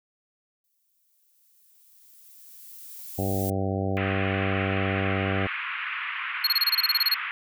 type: noise with exponential growth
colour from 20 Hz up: violet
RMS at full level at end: -34 dBFS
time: 0.64-3.5 s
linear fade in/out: 2 ms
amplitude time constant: 620 ms
type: harmonic tone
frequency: 96.6 Hz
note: G2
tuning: 25 cents flat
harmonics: 1 / 2 / 3 / 4 / 5 / 6 / 7 / 8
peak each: -28 / -31 / -33 / -34 / -35 / -36 / -36 / -37 dBFS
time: 3.18-5.47 s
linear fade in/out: 5 ms
type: band-pass noise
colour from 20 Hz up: white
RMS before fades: -32 dBFS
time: 3.97-7.31 s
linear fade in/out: 0 ms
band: 1100 to 2700 Hz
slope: 48 dB/octave
type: tone bursts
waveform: square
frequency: 4303 Hz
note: C8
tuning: 48 cents sharp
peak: -19 dBFS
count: 13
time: 6.44-7.143 s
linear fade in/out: 5 ms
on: 31 ms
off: 25 ms
effects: none